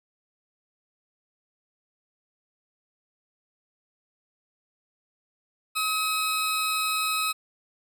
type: tone pair together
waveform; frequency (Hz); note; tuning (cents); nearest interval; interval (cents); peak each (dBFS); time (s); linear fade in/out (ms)
20% pulse; 1274 / 4073; D#6 / C8; +41 / -47; octave + minor sixth; 2012; -20 / -26; 5.75-7.33; 20
effects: none